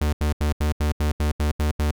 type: tone bursts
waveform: 45% pulse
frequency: 74.9 Hz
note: D2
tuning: 35 cents sharp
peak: -19 dBFS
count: 10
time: 0.01-1.912 s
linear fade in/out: 5 ms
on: 120 ms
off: 78 ms
effects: none